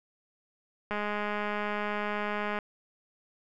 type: click train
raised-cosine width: 0.5 ms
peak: -18 dBFS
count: 350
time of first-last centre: 0.91-2.588 s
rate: 208 Hz
effects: none